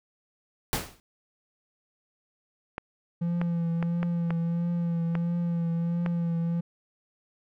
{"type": "noise with exponential decay", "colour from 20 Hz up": "pink", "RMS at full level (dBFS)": -24, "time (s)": [0.73, 1], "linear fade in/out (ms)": 0, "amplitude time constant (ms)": 57}
{"type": "clicks", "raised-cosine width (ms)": 0.5, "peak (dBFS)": -17, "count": 7, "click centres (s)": [2.781, 3.415, 3.827, 4.03, 4.306, 5.153, 6.062]}
{"type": "tone with vibrato", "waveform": "triangle", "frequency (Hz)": 169.9, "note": "F3", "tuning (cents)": -47, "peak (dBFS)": -23, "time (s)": [3.21, 6.61], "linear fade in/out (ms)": 10, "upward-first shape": "triangle", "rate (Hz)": 1.5, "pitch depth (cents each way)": 33}
{"effects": []}